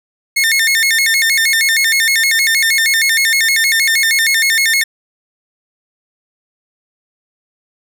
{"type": "tone with vibrato", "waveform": "sawtooth", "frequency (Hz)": 1979, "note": "B6", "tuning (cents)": 3, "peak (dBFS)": -7, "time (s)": [0.36, 4.84], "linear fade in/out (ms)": 10, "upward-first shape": "square", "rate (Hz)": 6.4, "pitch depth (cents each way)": 160, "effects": []}